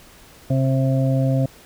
harmonic tone, 132.9 Hz, C3, 27 cents sharp, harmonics 1 / 2 / 4 / 5, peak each -17 / -23 / -26 / -29 dBFS, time 0.5-1.46 s, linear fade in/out 5 ms, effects pink hiss -47 dBFS RMS until 1.65 s

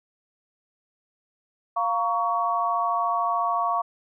sine chord, Bb minor, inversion second, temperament equal with one note detuned, 698.5 / 932.3 / 1121.6 Hz, F5 / Bb5 / Db6, 0 / 0 / +20 cents, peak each -26 / -29 / -24 dBFS, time 1.76-3.82 s, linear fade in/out 10 ms, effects none

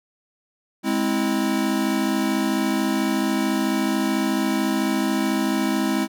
square chord, Ab augmented, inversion none, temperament equal with one note detuned, 207.7 / 261.6 / 326 Hz, Ab3 / C4 / E4, 0 / 0 / -19 cents, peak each -25 dBFS, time 0.83-6.08 s, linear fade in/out 50 ms, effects none

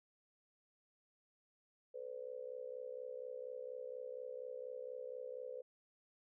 sine tone with amplitude modulation, 505 Hz, B4, 39 cents sharp, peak -40 dBFS, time 1.94-5.62 s, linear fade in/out 10 ms, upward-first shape sine, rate 64.2 Hz, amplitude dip 90%, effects none

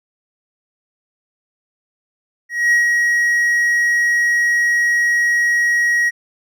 triangle tone with ADSR envelope, 1900 Hz, A#6, 33 cents sharp, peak -8 dBFS, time 2.49-6.11 s, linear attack 230 ms, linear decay 130 ms, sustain -3 dB, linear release 30 ms, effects none

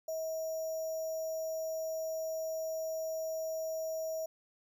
sine tone with sample-and-hold, 640 Hz, D#5, 49 cents sharp, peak -34 dBFS, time 0.08-4.26 s, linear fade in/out 5 ms, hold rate 6300 Hz, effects none

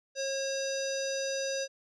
square tone with low-pass filter, 542 Hz, C#5, 39 cents flat, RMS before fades -33 dBFS, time 0.15-1.68 s, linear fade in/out 50 ms, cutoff 5600 Hz, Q 8.6, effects none

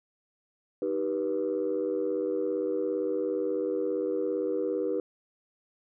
sine chord, Eb augmented, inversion none, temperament just, 311.1 / 388.9 / 486.1 Hz, Eb4 / G4 / B4, 0 / -14 / -28 cents, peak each -32 / -30 / -29 dBFS, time 0.82-5 s, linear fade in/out 2 ms, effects tanh soft clip ceiling -20 dBFS

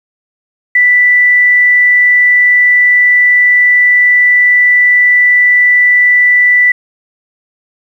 sine tone, 1975.5 Hz, B6, in tune, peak -4 dBFS, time 0.75-6.72 s, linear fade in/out 5 ms, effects 7-bit

